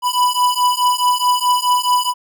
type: beating tone pair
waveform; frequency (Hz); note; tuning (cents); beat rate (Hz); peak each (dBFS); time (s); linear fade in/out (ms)
square; 987.8 / 992.5; B5 / B5; 0 / +8; 4.7; -17; 0.02-2.14; 50
effects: none